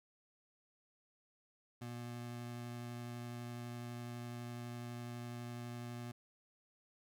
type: tone with vibrato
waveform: 25% pulse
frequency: 120 Hz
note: B2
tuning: 49 cents flat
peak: -40 dBFS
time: 1.81-6.12 s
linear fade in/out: 10 ms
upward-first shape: sine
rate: 12 Hz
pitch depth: 8 cents each way
effects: none